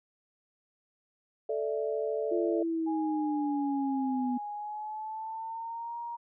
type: chord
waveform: sine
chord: A suspended fourth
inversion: none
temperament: just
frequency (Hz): 440 / 586.7 / 660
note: A4 / D5 / E5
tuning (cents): 0 / -2 / +2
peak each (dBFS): -31 / -34 / -36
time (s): 1.49-2.63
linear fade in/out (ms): 5
type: linear sweep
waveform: sine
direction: down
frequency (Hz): 349.2 to 246.9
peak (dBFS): -28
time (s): 2.31-4.38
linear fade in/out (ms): 10
type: tone with pitch glide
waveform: sine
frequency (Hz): 829 to 941.3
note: G#5 to A#5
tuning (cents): -3 to +17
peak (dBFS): -35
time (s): 2.86-6.17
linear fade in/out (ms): 20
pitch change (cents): +220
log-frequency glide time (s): 4.54-5.97
effects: none